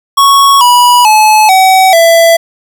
square tone with pitch steps, 1108.7 / 976.4 / 859.9 / 757.3 / 666.9 Hz, C#6 / B5 / A5 / F#5 / E5, 0 / -20 / -40 / +40 / +20 cents, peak -3 dBFS, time 0.17-2.37 s, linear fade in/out 10 ms, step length 440 ms, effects 7-bit

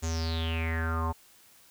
square tone with low-pass filter sweep, 81.6 Hz, E2, 17 cents flat, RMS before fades -30 dBFS, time 0.02-1.13 s, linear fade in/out 20 ms, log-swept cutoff 7100 to 920 Hz, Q 8.7, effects white hiss -58 dBFS RMS until 1.7 s

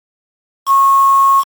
sine tone with quantisation, 1093 Hz, C#6, 25 cents flat, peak -6 dBFS, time 0.66-1.44 s, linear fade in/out 50 ms, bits 4, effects MP3 96 kbps

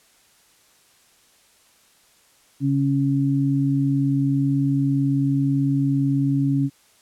sine tone pair together, 138.6 / 276.7 Hz, C#3 / C#4, 0 / -3 cents, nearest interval octave, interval 1197 cents, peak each -20 dBFS, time 2.6-6.7 s, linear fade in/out 50 ms, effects white hiss -57 dBFS RMS until 7.01 s + low-pass 11000 Hz 12 dB/octave

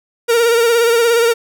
45% pulse tone with vibrato, 466.2 Hz, A#4, in tune, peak -10 dBFS, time 0.28-1.34 s, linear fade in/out 20 ms, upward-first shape sine, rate 17 Hz, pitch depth 44 cents each way, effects none

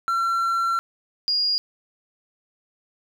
triangle / sine tone pair in turn, 1358 / 4849 Hz, F6 / D#8, -49 / -45 cents, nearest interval octave + minor seventh, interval 2204 cents, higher second, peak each -18 / -19 dBFS, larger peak first, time 0.08-0.79 / 1.28-1.58 s, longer first, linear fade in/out 0 ms, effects 9-bit

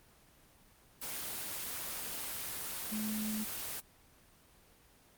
sine tone in noise, 214.8 Hz, A3, 41 cents flat, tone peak -35 dBFS, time 2.91-3.45 s, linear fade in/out 20 ms, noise white, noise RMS -40 dBFS, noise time 1.01-3.81 s, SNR +2 dB, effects pink hiss -63 dBFS RMS until 5.17 s + Opus 24 kbps

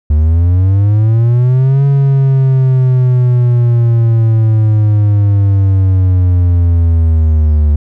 triangle linear two-way sweep, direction up then down, 73.42 to 139.9 to 73.42 Hz, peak -4 dBFS, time 0.1-7.76 s, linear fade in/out 5 ms, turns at 1.85 s, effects none

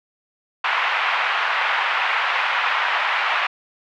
pink band-pass noise, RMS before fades -21 dBFS, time 0.64-3.47 s, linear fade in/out 5 ms, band 870 to 2800 Hz, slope 24 dB/octave, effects none

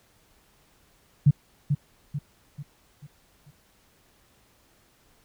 sine tone with echo, 144.5 Hz, D3, 28 cents flat, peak -12 dBFS, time 1.26-1.31 s, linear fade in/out 10 ms, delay 440 ms, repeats 5, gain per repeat -7 dB, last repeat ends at 3.51 s, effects pink hiss -62 dBFS RMS until 5.24 s

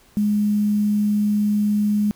sine tone with quantisation, 208.2 Hz, G#3, 5 cents sharp, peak -16 dBFS, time 0.17-2.11 s, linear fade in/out 0 ms, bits 7, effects pink hiss -54 dBFS RMS until 2.15 s

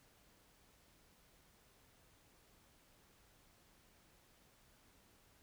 silence, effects pink hiss -69 dBFS RMS until 5.42 s

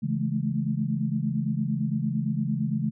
sine chord, A major seventh, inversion first, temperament equal with one note detuned, 138.59 / 164.81 / 211.2 / 220 Hz, C#3 / E3 / G#3 / A3, 0 / 0 / +29 / 0 cents, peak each -29 / -30 / -29 / -31 dBFS, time 0.02-2.91 s, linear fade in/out 20 ms, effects none

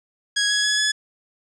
15% pulse tone with pitch steps, 1658 / 1673.4 / 1688.9 / 1704.6 Hz, G#6 / G#6 / G#6 / G#6, -3 / +13 / +29 / +45 cents, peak -12 dBFS, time 0.36-0.92 s, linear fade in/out 10 ms, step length 140 ms, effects resampled to 22050 Hz

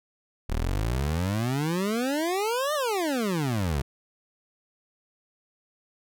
25% pulse exponential two-way sweep, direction up then down, 35.41 to 620 to 63.8 Hz, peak -21 dBFS, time 0.49-3.82 s, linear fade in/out 10 ms, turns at 2.74 s, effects none

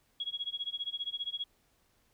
sine tone with tremolo, 3322 Hz, G#7, in tune, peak -31 dBFS, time 0.2-1.44 s, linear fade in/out 2 ms, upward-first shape sine, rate 15 Hz, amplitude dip 95%, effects pink hiss -71 dBFS RMS until 2.13 s

